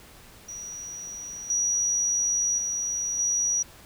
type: tone with level steps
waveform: sine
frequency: 5800 Hz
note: F#8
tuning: 35 cents flat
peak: -35 / -22 / -26 / -22 dBFS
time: 0.48-3.63 s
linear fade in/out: 10 ms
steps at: 1.5 / 2.58 / 3.19 s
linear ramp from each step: 2 ms
effects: pink hiss -50 dBFS RMS until 3.85 s